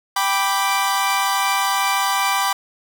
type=chord; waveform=sawtooth; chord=G major; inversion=none; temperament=equal; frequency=784 / 987.8 / 1174.7 Hz; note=G5 / B5 / D6; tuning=0 / 0 / 0 cents; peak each=-18 dBFS; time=0.16-2.53 s; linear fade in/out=5 ms; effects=none